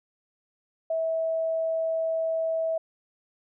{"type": "tone", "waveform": "sine", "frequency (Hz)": 650, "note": "E5", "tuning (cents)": -24, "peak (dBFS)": -24, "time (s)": [0.9, 2.78], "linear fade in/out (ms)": 5, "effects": []}